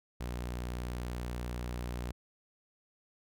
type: tone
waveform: sawtooth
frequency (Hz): 60.6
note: B1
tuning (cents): -32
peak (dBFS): -32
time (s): 0.2-2.12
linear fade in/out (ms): 10
effects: none